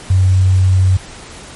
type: tone with quantisation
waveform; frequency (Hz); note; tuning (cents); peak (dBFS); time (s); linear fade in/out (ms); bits
sine; 93.7; F#2; +22; -7; 0.1-0.97; 5; 6
effects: pink hiss -34 dBFS RMS until 1.55 s + MP3 48 kbps